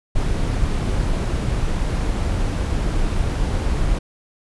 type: noise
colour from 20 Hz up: brown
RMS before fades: -20 dBFS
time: 0.15-3.99 s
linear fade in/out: 10 ms
effects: resampled to 24000 Hz